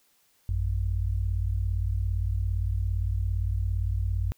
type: tone pair together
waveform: sine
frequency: 55.06 / 92.6 Hz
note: A1 / F#2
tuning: +2 / +2 cents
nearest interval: major sixth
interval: 900 cents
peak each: -27 dBFS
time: 0.49-4.32 s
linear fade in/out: 0 ms
effects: white hiss -66 dBFS RMS until 4.37 s